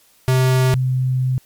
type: tone pair in turn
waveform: square / sine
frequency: 129.4 / 128.86 Hz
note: C3 / C3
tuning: -19 / -26 cents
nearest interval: unison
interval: 7 cents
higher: first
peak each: -13 / -15 dBFS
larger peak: first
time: 0.28-0.74 / 0.74-1.38 s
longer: second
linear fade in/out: 0 ms
effects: white hiss -54 dBFS RMS until 1.45 s + MP3 96 kbps

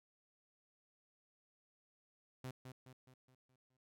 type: tone with echo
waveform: sawtooth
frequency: 128.6 Hz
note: C3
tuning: 30 cents flat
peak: -40 dBFS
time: 2.44-2.51 s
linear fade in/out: 5 ms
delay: 210 ms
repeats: 6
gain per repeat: -6 dB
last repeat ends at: 3.77 s
effects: none

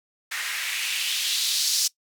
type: noise with band-pass filter sweep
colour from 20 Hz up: blue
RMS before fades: -26 dBFS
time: 0.31-1.88 s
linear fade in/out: 10 ms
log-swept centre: 1700 to 5300 Hz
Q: 2.3
effects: noise-tail reverb RT60 0.1 s tail -21 dB re dry

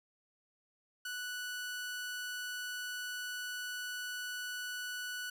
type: tone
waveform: sawtooth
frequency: 1480 Hz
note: F#6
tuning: in tune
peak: -35 dBFS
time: 1.05-5.3 s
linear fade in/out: 5 ms
effects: none

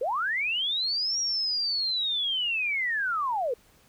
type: linear two-way sweep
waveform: sine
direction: up then down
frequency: 450.6 to 5690 to 450.6 Hz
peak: -25 dBFS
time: 0.01-3.54 s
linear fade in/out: 5 ms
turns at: 1.19 s
effects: pink hiss -60 dBFS RMS until 3.88 s

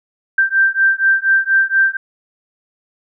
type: beating tone pair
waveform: sine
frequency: 1568 / 1572.2 Hz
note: G6 / G6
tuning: 0 / +5 cents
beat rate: 4.2 Hz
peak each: -14 dBFS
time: 0.38-1.97 s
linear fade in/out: 5 ms
effects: none

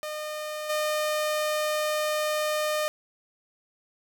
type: tone with level steps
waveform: sawtooth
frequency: 609 Hz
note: D#5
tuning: 37 cents flat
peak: -28 / -21 dBFS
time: 0.03-2.88 s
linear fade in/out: 0 ms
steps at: 0.69 s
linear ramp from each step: 10 ms
effects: none

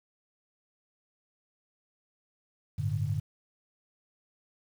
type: chord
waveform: sine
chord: G suspended second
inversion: none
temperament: equal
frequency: 98 / 110 / 146.83 Hz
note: G2 / A2 / D3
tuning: 0 / 0 / 0 cents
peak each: -32 dBFS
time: 2.78-3.2 s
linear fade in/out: 10 ms
effects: 9-bit

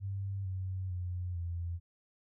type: tone with pitch steps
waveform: sine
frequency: 98 / 93.74 / 89.66 / 85.76 Hz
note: G2 / F#2 / F2 / F2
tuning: 0 / +23 / +46 / -31 cents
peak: -34 dBFS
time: 0-1.8 s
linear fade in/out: 50 ms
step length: 450 ms
effects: none

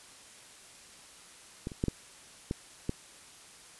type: clicks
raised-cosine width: 3 ms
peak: -21 / -30 / -15 / -16 / -18 / -17 dBFS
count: 6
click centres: 1.671 / 1.718 / 1.839 / 1.883 / 2.511 / 2.894 s
effects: white hiss -53 dBFS RMS until 3.79 s + resampled to 24000 Hz

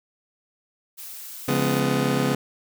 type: noise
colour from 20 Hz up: blue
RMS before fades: -38 dBFS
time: 0.97-1.81 s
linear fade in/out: 20 ms
type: chord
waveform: 25% pulse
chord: C# dominant seventh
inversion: none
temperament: just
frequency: 138.59 / 173.24 / 207.9 / 249.5 Hz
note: C#3 / E#3 / G#3 / B3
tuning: 0 / -14 / +2 / +18 cents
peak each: -21 / -26 / -24 / -21 dBFS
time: 1.48-2.35 s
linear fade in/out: 5 ms
effects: none

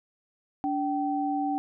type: tone pair together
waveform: sine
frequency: 289.2 / 772 Hz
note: D4 / G5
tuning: -27 / -27 cents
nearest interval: octave + perfect fourth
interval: 1700 cents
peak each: -28 dBFS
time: 0.64-1.58 s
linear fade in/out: 0 ms
effects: none

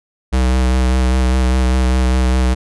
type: tone with vibrato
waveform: square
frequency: 63.6 Hz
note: C2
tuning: 48 cents flat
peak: -12 dBFS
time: 0.32-2.55 s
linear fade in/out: 20 ms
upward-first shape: sine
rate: 5 Hz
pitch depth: 22 cents each way
effects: resampled to 24000 Hz

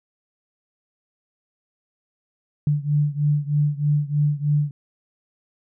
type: beating tone pair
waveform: sine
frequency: 146.1 / 149.3 Hz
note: D3 / D3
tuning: -9 / +29 cents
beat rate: 3.2 Hz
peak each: -20 / -22 dBFS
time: 2.67-4.71 s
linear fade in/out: 2 ms
effects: none

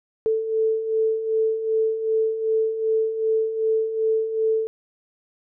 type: beating tone pair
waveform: sine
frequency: 440 / 442.6 Hz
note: A4 / A4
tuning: 0 / +10 cents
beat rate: 2.6 Hz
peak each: -27 / -20 dBFS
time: 0.26-4.67 s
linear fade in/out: 0 ms
effects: none

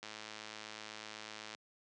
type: click train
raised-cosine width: 0.2 ms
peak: -28 dBFS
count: 165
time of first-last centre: 0.03-1.549 s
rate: 108 Hz
effects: high-pass 150 Hz 12 dB/octave + resampled to 24000 Hz

